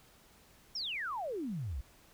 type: exponential sweep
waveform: sine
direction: down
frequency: 5730 to 56.2 Hz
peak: -35 dBFS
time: 0.75-1.81 s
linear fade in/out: 5 ms
effects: pink hiss -62 dBFS RMS until 2.13 s